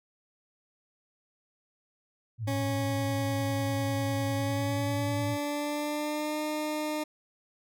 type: tone with vibrato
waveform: sine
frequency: 110 Hz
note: A2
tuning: in tune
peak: -30 dBFS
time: 2.38-5.38 s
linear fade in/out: 50 ms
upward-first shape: sine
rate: 10 Hz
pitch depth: 120 cents each way
type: tone with pitch glide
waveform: 20% pulse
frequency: 275.8 to 304.3 Hz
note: C#4 to D#4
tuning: -9 to -38 cents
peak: -25 dBFS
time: 2.47-7.04 s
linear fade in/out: 10 ms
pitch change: +171 cents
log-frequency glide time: 4.33-6.41 s
effects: none